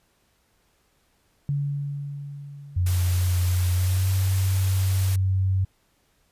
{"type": "tone with exponential decay", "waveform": "sine", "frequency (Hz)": 142.3, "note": "C#3", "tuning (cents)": 46, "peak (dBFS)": -21, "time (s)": [1.49, 4.16], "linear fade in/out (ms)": 0, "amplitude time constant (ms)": 580}
{"type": "tone with pitch glide", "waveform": "sine", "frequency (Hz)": [89.7, 94.92], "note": ["F2", "F#2"], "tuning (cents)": [47, 45], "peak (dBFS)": -19, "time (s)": [2.76, 5.65], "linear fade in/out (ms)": 10, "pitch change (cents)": 98, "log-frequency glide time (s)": [3.71, 4.11]}
{"type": "noise", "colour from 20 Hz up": "white", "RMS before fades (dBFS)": -35, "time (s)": [2.86, 5.16], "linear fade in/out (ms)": 5}
{"effects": ["pink hiss -66 dBFS RMS until 6.31 s", "resampled to 32000 Hz"]}